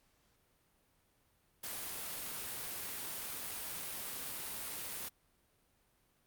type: noise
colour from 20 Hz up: white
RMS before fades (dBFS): -42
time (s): 1.63-5.09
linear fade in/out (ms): 10
effects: pink hiss -73 dBFS RMS until 6.26 s + Opus 48 kbps